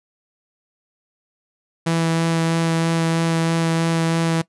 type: tone with vibrato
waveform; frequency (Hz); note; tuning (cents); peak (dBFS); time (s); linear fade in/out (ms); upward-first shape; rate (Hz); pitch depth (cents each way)
sawtooth; 164.81; E3; 0; -13; 1.86-4.42; 10; sine; 3.1; 9
effects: noise-tail reverb RT60 0.1 s tail -20 dB re dry + resampled to 24000 Hz